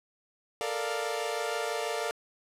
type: chord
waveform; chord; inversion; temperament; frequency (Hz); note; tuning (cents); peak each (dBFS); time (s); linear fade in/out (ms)
sawtooth; Bb major seventh; third; equal with one note detuned; 440 / 466.2 / 591.4 / 698.5; A4 / Bb4 / D5 / F5; 0 / 0 / +12 / 0; -32; 0.61-2.11; 0
effects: low-pass 11000 Hz 12 dB/octave